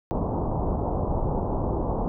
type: low-pass noise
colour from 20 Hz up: pink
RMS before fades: -26 dBFS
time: 0.11-2.08 s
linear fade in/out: 0 ms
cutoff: 990 Hz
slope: 48 dB/octave
effects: none